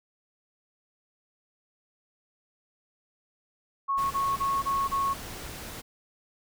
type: tone bursts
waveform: sine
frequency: 1100 Hz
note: C#6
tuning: 14 cents flat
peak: -24 dBFS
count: 5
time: 3.88-5.142 s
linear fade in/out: 20 ms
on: 230 ms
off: 28 ms
type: noise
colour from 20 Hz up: pink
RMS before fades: -40 dBFS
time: 3.97-5.82 s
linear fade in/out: 20 ms
effects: none